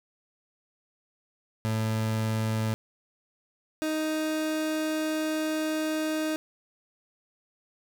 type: tone pair in turn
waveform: 30% pulse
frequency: 110.2 / 311.7 Hz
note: A2 / D#4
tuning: +3 / +3 cents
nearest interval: octave + tritone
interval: 1800 cents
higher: second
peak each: -23 / -24 dBFS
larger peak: first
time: 1.65-2.74 / 3.82-6.36 s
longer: second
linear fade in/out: 0 ms
effects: none